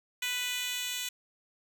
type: tone with high-pass filter sweep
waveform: 10% pulse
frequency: 495.1 Hz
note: B4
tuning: 4 cents sharp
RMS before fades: -34 dBFS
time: 0.22-1.09 s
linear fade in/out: 5 ms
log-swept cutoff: 2500 to 3800 Hz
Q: 1.3
effects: none